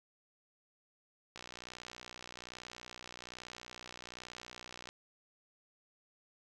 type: click train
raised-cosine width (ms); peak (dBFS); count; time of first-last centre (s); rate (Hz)
0.2; -29; 217; 1.36-4.889; 61.2
effects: none